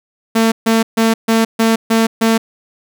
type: tone bursts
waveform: sawtooth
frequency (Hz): 225.3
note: A3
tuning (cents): +41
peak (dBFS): -6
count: 7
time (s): 0.35-2.38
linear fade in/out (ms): 10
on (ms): 170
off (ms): 140
effects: none